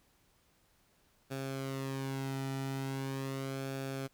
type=tone with flanger; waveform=sawtooth; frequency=134.9 Hz; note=C#3; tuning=47 cents flat; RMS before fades=-38 dBFS; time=1.3-4.08 s; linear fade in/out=20 ms; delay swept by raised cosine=0.99 to 1.85 ms; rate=0.4 Hz; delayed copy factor=-0.6; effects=pink hiss -70 dBFS RMS until 4.13 s